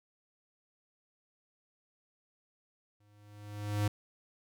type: tone with exponential growth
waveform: square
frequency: 103.83 Hz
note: G#2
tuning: in tune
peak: -27 dBFS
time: 3-3.88 s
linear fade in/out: 5 ms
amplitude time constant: 190 ms
effects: none